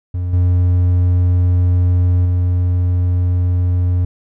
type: tone with level steps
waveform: triangle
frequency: 89.3 Hz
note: F2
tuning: 39 cents sharp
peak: -15 / -8 / -10 dBFS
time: 0.14-4.05 s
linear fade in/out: 5 ms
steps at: 0.33 / 2.25 s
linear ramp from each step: 5 ms
effects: none